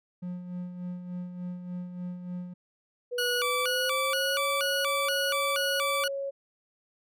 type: tone with tremolo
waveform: triangle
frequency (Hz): 178.8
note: F3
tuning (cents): +41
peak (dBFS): -30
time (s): 0.22-2.54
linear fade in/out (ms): 10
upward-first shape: sine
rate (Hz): 3.4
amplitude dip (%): 55
type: tone with pitch glide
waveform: sine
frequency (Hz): 489 to 552.1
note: B4 to C#5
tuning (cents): -17 to -7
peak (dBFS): -30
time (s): 3.11-6.31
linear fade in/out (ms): 20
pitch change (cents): +210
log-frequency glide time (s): 3.38-4.38
type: tone with vibrato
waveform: 20% pulse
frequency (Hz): 1300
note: E6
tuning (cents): -24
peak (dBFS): -22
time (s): 3.18-6.08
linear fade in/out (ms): 5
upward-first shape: square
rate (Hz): 2.1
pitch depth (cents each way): 200
effects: none